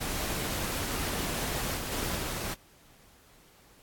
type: noise with level steps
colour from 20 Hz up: pink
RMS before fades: -33 / -36 / -33 / -35 dBFS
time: 0-2.55 s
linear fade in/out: 20 ms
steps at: 1.77 / 1.92 / 2.18 s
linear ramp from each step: 2 ms
effects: pink hiss -59 dBFS RMS until 3.82 s + AAC 64 kbps